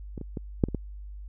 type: clicks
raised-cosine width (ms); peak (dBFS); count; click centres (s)
3; -23 / -23 / -19 / -7 / -22 / -16; 6; 0.178 / 0.213 / 0.372 / 0.638 / 0.686 / 0.747
effects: added 50 Hz sine -38 dBFS peak until 1.28 s